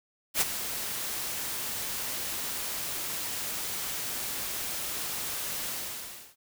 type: noise with ADSR envelope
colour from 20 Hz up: white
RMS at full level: -23 dBFS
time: 0.34-6.36 s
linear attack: 72 ms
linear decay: 23 ms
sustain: -11 dB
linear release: 670 ms
effects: none